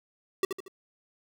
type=tone with echo; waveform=square; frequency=383.1 Hz; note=G4; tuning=40 cents flat; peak=-23 dBFS; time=0.43-0.45 s; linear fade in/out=2 ms; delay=77 ms; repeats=3; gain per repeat=-7 dB; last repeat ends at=0.681 s; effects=none